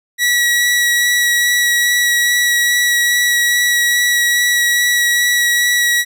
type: tone with vibrato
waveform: sawtooth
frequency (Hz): 1930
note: B6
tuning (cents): -40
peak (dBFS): -8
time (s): 0.18-6.05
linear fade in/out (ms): 50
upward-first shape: sine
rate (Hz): 2.4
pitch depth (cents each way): 10
effects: none